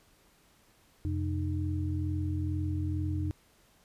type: tone cluster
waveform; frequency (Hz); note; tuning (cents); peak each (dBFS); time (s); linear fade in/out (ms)
sine; 88.5 / 130.7 / 305.9; F2 / C3 / D#4; +23 / -1 / -29; -30 / -38 / -36; 1.05-3.31; 0
effects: pink hiss -64 dBFS RMS until 3.84 s + resampled to 32000 Hz